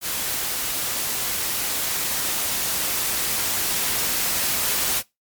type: noise with level ramp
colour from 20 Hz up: white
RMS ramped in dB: -26 to -22 dBFS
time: 0.01-5.03 s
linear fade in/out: 50 ms
effects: noise-tail reverb RT60 0.2 s tail -22 dB re dry + MP3 96 kbps